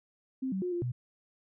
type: tone with pitch steps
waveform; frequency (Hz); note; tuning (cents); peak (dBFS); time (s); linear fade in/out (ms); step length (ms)
sine; 262.1 / 190.6 / 360.1 / 348.2 / 123.2; C4 / G3 / F#4 / F4 / B2; +3 / -48 / -47 / -5 / -4; -30; 0.42-0.92; 10; 100
effects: none